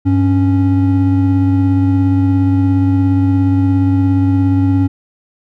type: tone pair together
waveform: triangle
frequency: 98 / 276.9 Hz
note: G2 / C#4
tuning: 0 / -2 cents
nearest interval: octave + tritone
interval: 1798 cents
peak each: -10 dBFS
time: 0.05-4.88 s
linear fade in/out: 20 ms
effects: none